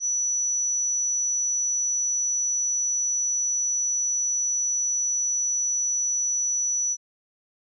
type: tone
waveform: sine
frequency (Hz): 5920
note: F#8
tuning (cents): 0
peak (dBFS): -22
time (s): 0-6.97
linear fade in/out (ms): 50
effects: none